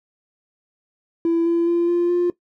triangle tone with pitch steps, 334.2 / 338.5 / 342.8 / 347.2 / 351.6 Hz, E4 / E4 / F4 / F4 / F4, +24 / +46 / -32 / -10 / +12 cents, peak -12 dBFS, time 1.25-2.3 s, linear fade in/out 2 ms, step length 210 ms, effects noise-tail reverb RT60 0.1 s tail -20 dB re dry + tanh soft clip ceiling -13 dBFS

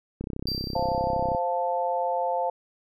click train, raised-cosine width 3 ms, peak -19 dBFS, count 38, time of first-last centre 0.21-1.348 s, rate 32.5 Hz
triangle tone with exponential decay, 4699 Hz, D8, in tune, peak -25 dBFS, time 0.47-1.39 s, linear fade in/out 1 ms, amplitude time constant 200 ms
sine chord, F major, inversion second, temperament equal, 523.3 / 698.5 / 880 Hz, C5 / F5 / A5, 0 / 0 / 0 cents, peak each -28 dBFS, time 0.75-2.5 s, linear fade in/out 5 ms
effects none

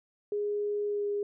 sine tone with pitch glide, 413.3 to 409 Hz, G#4 to G#4, -8 to -26 cents, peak -28 dBFS, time 0.32-1.23 s, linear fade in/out 2 ms, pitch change -18 cents, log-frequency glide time 0.86-1.06 s, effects none

